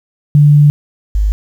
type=tone pair in turn; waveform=sine; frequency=146.83 / 51.26 Hz; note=D3 / G#1; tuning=0 / -22 cents; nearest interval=octave + tritone; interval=1822 cents; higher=first; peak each=-3 / -9 dBFS; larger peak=first; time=0.35-0.7 / 1.15-1.32 s; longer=first; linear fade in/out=0 ms; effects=7-bit